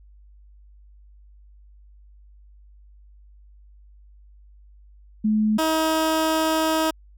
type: tone pair in turn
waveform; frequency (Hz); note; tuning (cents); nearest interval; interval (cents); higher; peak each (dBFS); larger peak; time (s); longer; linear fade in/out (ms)
sine / 15% pulse; 214.7 / 318; A3 / D#4; -42 / +38; perfect fifth; 680; second; -17 / -13; second; 5.24-5.58 / 5.58-6.91; second; 10
effects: added 50 Hz sine -47 dBFS peak until 7.17 s